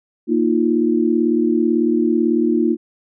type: chord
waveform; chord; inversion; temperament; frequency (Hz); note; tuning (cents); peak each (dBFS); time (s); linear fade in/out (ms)
sine; Bb suspended fourth; none; equal; 233.1 / 311.1 / 349.2; Bb3 / Eb4 / F4; 0 / 0 / 0; -18; 0.27-2.77; 50
effects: none